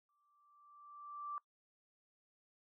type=tone with exponential growth; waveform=sine; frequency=1170 Hz; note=D6; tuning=7 cents flat; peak=-39 dBFS; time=0.09-1.38 s; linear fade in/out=1 ms; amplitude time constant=280 ms; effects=noise-tail reverb RT60 0.1 s tail -20 dB re dry